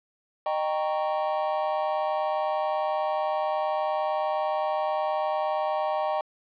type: chord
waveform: triangle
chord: Eb dominant seventh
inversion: none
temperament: equal with one note detuned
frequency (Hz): 615.1 / 784 / 932.3 / 1108.7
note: Eb5 / G5 / Bb5 / Db6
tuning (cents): -20 / 0 / 0 / 0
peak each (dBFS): -26 / -27 / -31 / -32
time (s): 0.46-6.21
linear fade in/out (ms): 2
effects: resampled to 11025 Hz